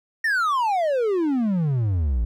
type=exponential sweep; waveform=triangle; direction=down; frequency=1870 to 53.7 Hz; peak=-17 dBFS; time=0.24-2.25 s; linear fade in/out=5 ms; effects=none